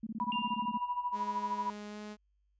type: tone bursts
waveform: sine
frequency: 220.3 Hz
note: A3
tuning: 2 cents sharp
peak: -35 dBFS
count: 13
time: 0.03-0.776 s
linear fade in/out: 5 ms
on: 38 ms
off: 21 ms
type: tone with tremolo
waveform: sine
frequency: 980 Hz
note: B5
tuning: 14 cents flat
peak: -29 dBFS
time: 0.2-1.7 s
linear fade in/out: 0 ms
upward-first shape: sine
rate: 13 Hz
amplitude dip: 75%
type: tone with exponential decay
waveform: sine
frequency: 2794 Hz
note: F7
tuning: in tune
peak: -34 dBFS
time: 0.32-1.24 s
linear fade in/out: 1 ms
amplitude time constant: 200 ms
type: tone with pitch glide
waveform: sawtooth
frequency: 208.2 to 210.3 Hz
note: G#3 to G#3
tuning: +5 to +22 cents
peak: -38 dBFS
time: 1.12-2.17 s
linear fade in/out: 50 ms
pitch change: +17 cents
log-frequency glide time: 1.88-1.98 s
effects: added 50 Hz sine -70 dBFS peak until 2.59 s + resampled to 16000 Hz